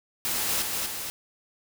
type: noise with echo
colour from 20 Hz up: white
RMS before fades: -28 dBFS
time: 0.25-0.62 s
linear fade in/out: 0 ms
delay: 240 ms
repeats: 2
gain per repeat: -3 dB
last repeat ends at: 1.1 s
effects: none